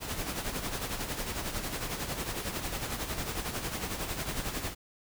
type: noise with tremolo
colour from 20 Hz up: pink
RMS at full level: -33 dBFS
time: 0-4.75 s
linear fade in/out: 50 ms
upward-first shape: sine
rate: 11 Hz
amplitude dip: 55%
effects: none

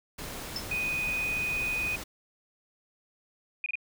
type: noise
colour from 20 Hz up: pink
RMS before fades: -39 dBFS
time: 0.18-2.04 s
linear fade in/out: 10 ms
type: tone with exponential decay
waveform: triangle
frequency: 5274 Hz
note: E8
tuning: in tune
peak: -27 dBFS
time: 0.56-0.68 s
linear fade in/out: 2 ms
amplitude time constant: 24 ms
type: tone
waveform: sine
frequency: 2489 Hz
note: D#7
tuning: in tune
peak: -28 dBFS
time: 0.71-1.96 s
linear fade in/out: 5 ms
type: tone bursts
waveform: sine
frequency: 2458 Hz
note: D#7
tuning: 22 cents flat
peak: -28 dBFS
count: 3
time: 3.64-3.755 s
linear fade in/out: 2 ms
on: 21 ms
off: 26 ms
effects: none

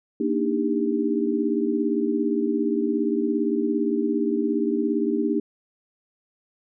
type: chord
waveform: sine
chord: Eb major seventh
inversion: second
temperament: equal with one note detuned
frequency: 233.1 / 293.7 / 311.1 / 398.8 Hz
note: Bb3 / D4 / Eb4 / G4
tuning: 0 / 0 / 0 / +30 cents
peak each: -26 dBFS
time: 0.2-5.4 s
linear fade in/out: 5 ms
effects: none

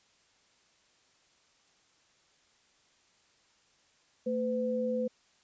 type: tone pair together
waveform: sine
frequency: 224.8 / 505.5 Hz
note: A3 / B4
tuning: +37 / +40 cents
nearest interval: octave + major second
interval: 1403 cents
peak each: -33 / -30 dBFS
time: 4.26-5.08 s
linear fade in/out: 10 ms
effects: white hiss -67 dBFS RMS until 5.43 s + resampled to 16000 Hz

